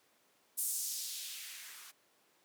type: noise with band-pass filter sweep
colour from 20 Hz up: violet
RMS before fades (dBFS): -41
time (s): 0.57-1.92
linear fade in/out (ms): 20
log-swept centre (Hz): 9900 to 1100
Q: 1.4
effects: pink hiss -70 dBFS RMS until 2.44 s + high-pass 300 Hz 12 dB/octave